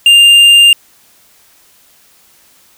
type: tone with tanh clipping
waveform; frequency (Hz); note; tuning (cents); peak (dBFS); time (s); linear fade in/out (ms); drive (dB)
sine; 2800; F7; +4; -3; 0.06-0.73; 2; 8
effects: white hiss -47 dBFS RMS until 2.77 s